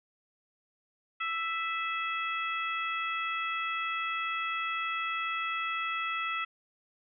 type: harmonic tone with a mistuned harmonic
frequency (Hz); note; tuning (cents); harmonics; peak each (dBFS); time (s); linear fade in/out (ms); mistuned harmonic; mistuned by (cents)
662; E5; +7; 2 / 3 / 4 / 5; -33 / -37 / -36 / -42; 1.2-6.45; 10; 4; -23
effects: none